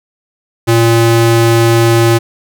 square ring-modulated tone, 230.9 Hz, A#3, 16 cents flat, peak -4 dBFS, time 0.67-2.19 s, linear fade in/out 20 ms, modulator 115 Hz, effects none

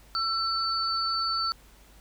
sine tone pair together, 1339 / 4504 Hz, E6 / C#8, +27 / +27 cents, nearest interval octave + major sixth, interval 2100 cents, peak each -28 dBFS, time 0.15-1.52 s, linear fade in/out 0 ms, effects added 50 Hz sine -54 dBFS peak until 2 s + pink hiss -57 dBFS RMS until 2 s

